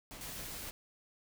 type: noise with tremolo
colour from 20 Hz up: pink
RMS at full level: -47 dBFS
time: 0.11-0.71 s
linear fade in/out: 0 ms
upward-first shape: sine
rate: 7.6 Hz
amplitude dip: 30%
type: band-stop noise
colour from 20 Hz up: white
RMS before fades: -46 dBFS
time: 0.21-0.7 s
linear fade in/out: 0 ms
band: 250 to 1500 Hz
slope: 48 dB/octave
effects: none